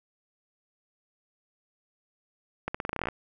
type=accelerating click train; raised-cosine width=0.5 ms; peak=-15 dBFS; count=13; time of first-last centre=2.68-3.086 s; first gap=65 ms; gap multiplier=0.87; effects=none